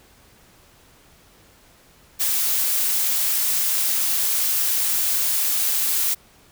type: noise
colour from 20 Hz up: blue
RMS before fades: -21 dBFS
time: 2.19-6.15 s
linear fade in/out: 20 ms
effects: pink hiss -53 dBFS RMS until 6.51 s